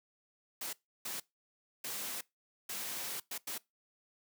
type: noise bursts at uneven times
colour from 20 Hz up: white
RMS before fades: -40 dBFS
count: 6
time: 0.61-0.73 / 1.05-1.2 / 1.84-2.21 / 2.69-3.2 / 3.31-3.38 / 3.47-3.58 s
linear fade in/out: 5 ms
effects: noise-tail reverb RT60 0.2 s tail -22 dB re dry + high-pass 150 Hz 12 dB/octave